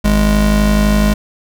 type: tone pair together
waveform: square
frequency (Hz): 51.92 / 207.7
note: G#1 / G#3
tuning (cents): 0 / 0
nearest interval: 2 octaves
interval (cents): 2400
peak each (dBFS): -13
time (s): 0.04-1.14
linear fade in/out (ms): 10
effects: none